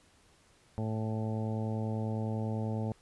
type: harmonic tone with a mistuned harmonic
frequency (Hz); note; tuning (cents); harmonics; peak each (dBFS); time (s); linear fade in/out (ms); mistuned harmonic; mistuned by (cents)
110; A2; 0; 1 / 2 / 3 / 4 / 5 / 6 / 7 / 8; -33 / -36 / -45 / -43 / -44 / -48 / -47 / -49; 0.78-2.92; 0; 8; -17
effects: pink hiss -64 dBFS RMS until 3.01 s + resampled to 24000 Hz